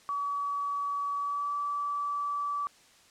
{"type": "tone with pitch glide", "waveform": "sine", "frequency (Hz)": [1139, 1154.9], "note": ["C#6", "D6"], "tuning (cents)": [47, -29], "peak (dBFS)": -29, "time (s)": [0.09, 2.67], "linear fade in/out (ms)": 0, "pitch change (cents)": 24, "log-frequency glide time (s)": [1.17, 1.54], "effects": ["white hiss -59 dBFS RMS until 3.1 s", "low-pass 8000 Hz 12 dB/octave"]}